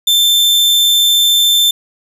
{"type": "tone", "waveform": "40% pulse", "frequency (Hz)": 3553, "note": "A7", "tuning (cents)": 16, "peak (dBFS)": -7, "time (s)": [0.07, 1.71], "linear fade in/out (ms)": 5, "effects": []}